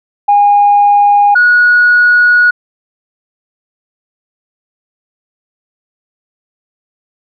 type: tone pair in turn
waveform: sine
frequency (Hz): 817 / 1456.6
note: G#5 / F#6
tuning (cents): -29 / -28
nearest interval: minor seventh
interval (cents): 1001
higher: second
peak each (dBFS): -3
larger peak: neither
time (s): 0.28-1.35 / 1.35-2.51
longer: second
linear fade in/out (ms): 10
effects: tanh soft clip ceiling 0 dBFS